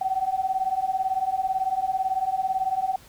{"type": "beating tone pair", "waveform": "sine", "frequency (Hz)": [750, 768], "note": ["F#5", "G5"], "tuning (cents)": [23, -36], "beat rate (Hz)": 18, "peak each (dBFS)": [-26, -25], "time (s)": [0.01, 2.96], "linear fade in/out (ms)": 5, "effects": ["pink hiss -51 dBFS RMS until 3.08 s"]}